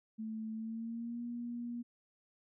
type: tone with pitch glide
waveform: sine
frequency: 220 to 238.5 Hz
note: A3 to A#3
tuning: 0 to +40 cents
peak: -38 dBFS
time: 0.18-1.83 s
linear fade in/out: 20 ms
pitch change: +140 cents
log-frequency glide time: 0.53-1.22 s
effects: none